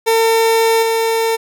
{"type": "tone with level steps", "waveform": "30% pulse", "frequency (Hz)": 452.4, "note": "A4", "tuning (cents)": 48, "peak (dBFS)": [-8, -11], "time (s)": [0.06, 1.37], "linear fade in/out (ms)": 20, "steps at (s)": 0.82, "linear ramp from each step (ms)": 10, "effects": []}